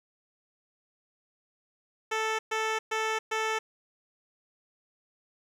10% pulse tone bursts, 440 Hz, A4, in tune, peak -19 dBFS, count 4, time 2.11-3.59 s, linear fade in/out 10 ms, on 280 ms, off 120 ms, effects low-pass 6000 Hz 12 dB/octave + 9-bit

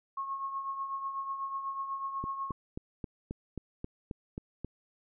sine tone with tremolo, 1089 Hz, C#6, 31 cents flat, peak -31 dBFS, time 0.17-2.52 s, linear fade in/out 5 ms, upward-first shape triangle, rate 8.1 Hz, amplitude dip 60%
click train, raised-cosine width 3 ms, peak -24 dBFS, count 10, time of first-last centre 2.24-4.646 s, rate 3.74 Hz
effects none

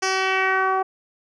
10% pulse tone with low-pass filter sweep, 380 Hz, F#4, 46 cents sharp, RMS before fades -21 dBFS, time 0.02-0.83 s, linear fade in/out 10 ms, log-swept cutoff 6200 to 860 Hz, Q 2.1, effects none

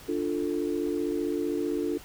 sine chord, D minor, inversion none, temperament equal with one note detuned, 293.7 / 349.2 / 442.3 Hz, D4 / F4 / A4, 0 / 0 / +9 cents, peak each -30 / -30 / -32 dBFS, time 0.08-1.98 s, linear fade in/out 10 ms, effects pink hiss -48 dBFS RMS until 2.04 s

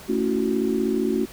sine chord, F# minor seventh, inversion first, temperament just, 222 / 277.5 / 333 / 370 Hz, A3 / C#4 / E4 / F#4, +16 / +2 / +18 / 0 cents, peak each -25 / -26 / -28 / -24 dBFS, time 0.08-1.26 s, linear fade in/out 20 ms, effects pink hiss -43 dBFS RMS until 1.32 s

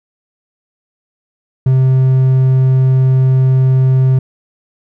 triangle tone, 130.81 Hz, C3, in tune, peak -5 dBFS, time 1.66-4.19 s, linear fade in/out 5 ms, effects none

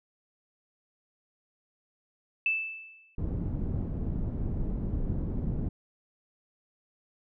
sine tone with exponential decay, 2637 Hz, E7, in tune, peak -22 dBFS, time 2.46-3.15 s, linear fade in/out 2 ms, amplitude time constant 150 ms
pink low-pass noise, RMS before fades -31 dBFS, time 3.18-5.69 s, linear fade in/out 5 ms, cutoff 240 Hz, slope 12 dB/octave
effects none

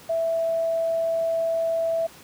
sine tone, 659.3 Hz, E5, in tune, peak -21 dBFS, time 0.09-2.07 s, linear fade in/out 10 ms, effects pink hiss -47 dBFS RMS until 2.23 s + high-pass 100 Hz 12 dB/octave

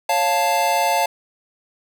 square chord, Db augmented, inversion none, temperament equal, 554.4 / 698.5 / 880 Hz, Db5 / F5 / A5, 0 / 0 / 0 cents, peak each -25 / -21 / -20 dBFS, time 0.09-1.06 s, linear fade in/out 5 ms, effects none

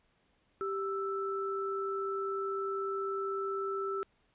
sine tone pair together, 391.9 / 1322 Hz, G4 / E6, 0 / +5 cents, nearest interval octave + major sixth, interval 2105 cents, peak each -34 / -36 dBFS, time 0.61-4.03 s, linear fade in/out 0 ms, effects pink hiss -72 dBFS RMS until 4.34 s + resampled to 8000 Hz

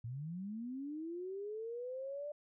sine linear sweep, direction up, 110 to 596 Hz, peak -40 dBFS, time 0.04-2.32 s, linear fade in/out 5 ms, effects none

